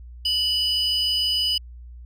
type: tone pair together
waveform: triangle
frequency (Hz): 2960 / 4973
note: F#7 / D#8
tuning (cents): 0 / -2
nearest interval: major sixth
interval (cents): 898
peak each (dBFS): -21 / -22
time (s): 0.25-1.58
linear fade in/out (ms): 5
effects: added 60 Hz sine -38 dBFS peak until 2.05 s